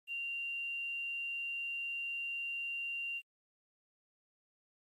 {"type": "tone with quantisation", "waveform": "sine", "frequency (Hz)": 2772, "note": "F7", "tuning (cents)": -14, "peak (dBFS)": -36, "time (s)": [0.07, 3.22], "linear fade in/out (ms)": 50, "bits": 11, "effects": ["MP3 64 kbps"]}